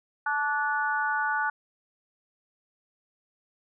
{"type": "harmonic tone with a mistuned harmonic", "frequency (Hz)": 290, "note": "D4", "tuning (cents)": -22, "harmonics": [3, 4, 5, 6], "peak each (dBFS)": [-29, -33, -27, -40], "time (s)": [0.26, 1.5], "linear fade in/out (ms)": 5, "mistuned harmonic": 5, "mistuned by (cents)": 22, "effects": []}